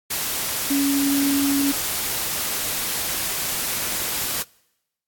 sine tone in noise, 279.3 Hz, C#4, 13 cents sharp, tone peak -18 dBFS, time 0.7-1.72 s, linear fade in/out 10 ms, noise white, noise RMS -25 dBFS, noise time 0.1-4.43 s, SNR +4 dB, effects noise-tail reverb RT60 0.9 s tail -25 dB re dry + AAC 64 kbps

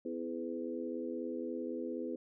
harmonic tone with a mistuned harmonic, 83.9 Hz, E2, 31 cents sharp, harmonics 3 / 4 / 5 / 6, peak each -41 / -41 / -43 / -43 dBFS, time 0.05-2.16 s, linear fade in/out 5 ms, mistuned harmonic 4, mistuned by -35 cents, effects none

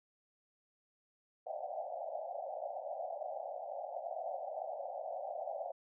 pink band-pass noise, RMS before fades -42 dBFS, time 1.46-5.72 s, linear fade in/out 10 ms, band 560 to 790 Hz, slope 96 dB/octave, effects none

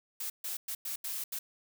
blue noise bursts at uneven times, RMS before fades -37 dBFS, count 6, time 0.2-0.3 / 0.44-0.57 / 0.68-0.75 / 0.85-0.96 / 1.04-1.24 / 1.32-1.39 s, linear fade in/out 5 ms, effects none

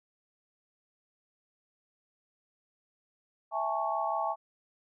sine chord, A major seventh, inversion second, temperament equal with one note detuned, 659.3 / 814.5 / 880 / 1108.7 Hz, E5 / G#5 / A5 / C#6, 0 / -34 / 0 / 0 cents, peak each -34 dBFS, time 3.51-4.36 s, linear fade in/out 50 ms, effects none

